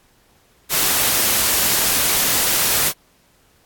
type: noise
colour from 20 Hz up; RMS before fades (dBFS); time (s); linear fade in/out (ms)
white; -17; 0.69-2.93; 50
effects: pink hiss -57 dBFS RMS until 3.65 s + AAC 64 kbps